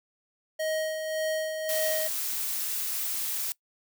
square tone with tremolo, 629 Hz, D#5, 19 cents sharp, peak -27 dBFS, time 0.59-2.08 s, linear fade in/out 10 ms, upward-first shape sine, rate 1.8 Hz, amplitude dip 45%
blue noise, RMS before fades -31 dBFS, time 1.69-3.52 s, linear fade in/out 0 ms
effects noise-tail reverb RT60 0.1 s tail -22 dB re dry

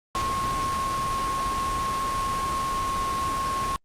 sine tone in noise, 1081 Hz, C#6, 44 cents flat, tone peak -25 dBFS, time 0.15-3.76 s, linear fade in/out 0 ms, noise pink, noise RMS -31 dBFS, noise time 0.15-3.76 s, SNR +3 dB, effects low-pass 9000 Hz 12 dB/octave + Opus 48 kbps

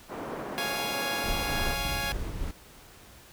pink band-pass noise, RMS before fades -37 dBFS, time 0.08-1.77 s, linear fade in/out 50 ms, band 240 to 1100 Hz, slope 12 dB/octave
10% pulse chord, Db major, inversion none, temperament equal, 554.4 / 698.5 / 830.6 Hz, Db5 / F5 / Ab5, 0 / 0 / 0 cents, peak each -28 / -28 / -24 dBFS, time 0.58-2.12 s, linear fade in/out 0 ms
brown noise with tremolo, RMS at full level -32 dBFS, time 1.24-2.51 s, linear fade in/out 2 ms, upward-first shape sine, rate 3.4 Hz, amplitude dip 25%
effects pink hiss -52 dBFS RMS until 3.32 s

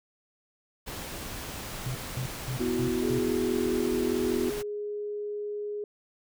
pink noise, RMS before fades -38 dBFS, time 0.86-4.63 s, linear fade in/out 20 ms
sine tone bursts, 128.3 Hz, C3, 34 cents flat, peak -30 dBFS, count 5, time 1.86-3.19 s, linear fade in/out 0 ms, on 90 ms, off 220 ms
sine chord, B suspended fourth, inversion none, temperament just, 246.9 / 329.3 / 370.4 Hz, B3 / E4 / F#4, 0 / -2 / +2 cents, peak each -30 / -32 / -29 dBFS, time 2.59-4.51 s, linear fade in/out 20 ms
sine tone, 415.3 Hz, G#4, in tune, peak -31 dBFS, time 3.03-5.84 s, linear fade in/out 2 ms
effects none

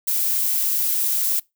violet noise, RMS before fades -21 dBFS, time 0.07-1.4 s, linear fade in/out 10 ms, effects noise-tail reverb RT60 0.2 s tail -24 dB re dry

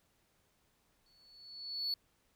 sine tone with exponential growth, 4428 Hz, C#8, 3 cents flat, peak -29 dBFS, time 1.06-1.94 s, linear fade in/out 2 ms, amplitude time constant 190 ms, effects tanh soft clip ceiling -31 dBFS + pink hiss -74 dBFS RMS until 2.35 s

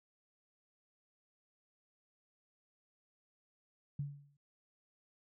sine tone with exponential decay, 142.8 Hz, D3, 48 cents flat, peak -33 dBFS, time 3.99-4.37 s, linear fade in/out 5 ms, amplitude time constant 82 ms, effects none

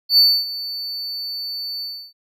triangle tone with ADSR envelope, 4500 Hz, C#8, 25 cents sharp, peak -7 dBFS, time 0.09-2.13 s, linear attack 87 ms, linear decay 270 ms, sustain -17 dB, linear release 310 ms, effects none

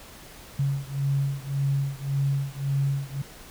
sine beating tone pair, 137.8 / 139.6 Hz, C#3 / C#3, -10 / +13 cents, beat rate 1.8 Hz, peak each -26 / -27 dBFS, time 0.59-3.22 s, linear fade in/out 5 ms, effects pink hiss -46 dBFS RMS until 3.5 s

